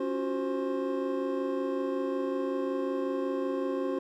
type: tone cluster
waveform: triangle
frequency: 276.2 / 346 / 371.4 / 526 / 1061 Hz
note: C#4 / F4 / F#4 / C5 / C6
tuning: -6 / -16 / +7 / +9 / +24 cents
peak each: -31 / -38 / -31 / -32 / -40 dBFS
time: 0-3.99 s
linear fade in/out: 5 ms
effects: none